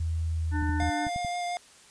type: tone with pitch glide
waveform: sine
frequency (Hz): 81.5 to 80.56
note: E2 to E2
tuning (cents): -19 to -39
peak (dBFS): -26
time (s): 0-0.9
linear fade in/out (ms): 5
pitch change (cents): -20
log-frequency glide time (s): 0.23-0.55
type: harmonic tone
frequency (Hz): 298.1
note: D4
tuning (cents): +26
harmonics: 1 / 3 / 5 / 6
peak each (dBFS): -31 / -36 / -38 / -39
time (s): 0.51-1.1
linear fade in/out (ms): 50
type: clicks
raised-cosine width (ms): 5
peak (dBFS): -25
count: 6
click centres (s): 0.624 / 0.694 / 0.827 / 1.068 / 1.161 / 1.248
type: tone with vibrato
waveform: square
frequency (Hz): 706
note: F5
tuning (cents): +19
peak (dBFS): -30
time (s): 0.8-1.57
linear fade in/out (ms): 0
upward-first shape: triangle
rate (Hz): 5.7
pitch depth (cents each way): 12
effects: white hiss -54 dBFS RMS until 1.9 s + resampled to 22050 Hz